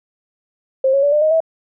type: tone with pitch steps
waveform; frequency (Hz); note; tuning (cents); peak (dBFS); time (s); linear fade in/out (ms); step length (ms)
sine; 530 / 551.9 / 574.6 / 598.4 / 623 / 648.7; C5 / C#5 / D5 / D5 / D#5 / E5; +22 / -8 / -38 / +32 / +2 / -28; -11; 0.84-1.404; 5; 94
effects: none